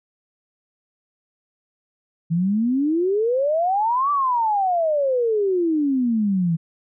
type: exponential two-way sweep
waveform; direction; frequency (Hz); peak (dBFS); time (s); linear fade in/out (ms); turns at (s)
sine; up then down; 160 to 1174.7 to 160; -17; 2.3-6.57; 20; 4.11
effects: none